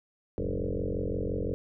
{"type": "tone with frequency modulation", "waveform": "sine", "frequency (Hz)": 196.2, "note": "G3", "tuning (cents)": 2, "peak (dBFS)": -28, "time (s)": [0.38, 1.54], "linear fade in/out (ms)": 0, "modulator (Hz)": 45.8, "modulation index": 7, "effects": []}